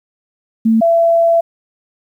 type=tone pair in turn; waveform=sine; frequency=223.9 / 670.9 Hz; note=A3 / E5; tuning=+30 / +30 cents; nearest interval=octave + perfect fifth; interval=1900 cents; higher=second; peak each=-8 dBFS; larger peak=neither; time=0.65-0.81 / 0.81-1.41 s; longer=second; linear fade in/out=10 ms; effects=8-bit

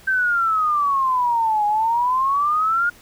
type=exponential two-way sweep; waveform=sine; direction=down then up; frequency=1568 to 825 to 1438 Hz; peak=-16 dBFS; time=0.07-2.9 s; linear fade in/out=10 ms; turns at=1.66 s; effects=pink hiss -48 dBFS RMS until 3.01 s

